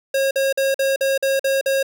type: tone bursts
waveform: square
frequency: 542 Hz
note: C#5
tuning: 39 cents flat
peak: -17 dBFS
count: 8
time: 0.14-1.829 s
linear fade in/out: 5 ms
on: 170 ms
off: 47 ms
effects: none